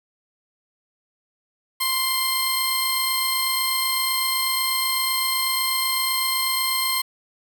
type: tone pair together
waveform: 15% pulse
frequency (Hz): 1046.5 / 4214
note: C6 / C8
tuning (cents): 0 / +12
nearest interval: 2 octaves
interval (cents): 2412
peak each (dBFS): -17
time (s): 1.8-7.02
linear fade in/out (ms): 10
effects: none